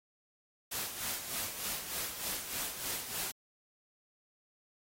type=noise with tremolo; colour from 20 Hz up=white; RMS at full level=-36 dBFS; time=0.71-3.32 s; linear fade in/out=10 ms; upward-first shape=sine; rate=3.3 Hz; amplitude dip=60%; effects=AAC 48 kbps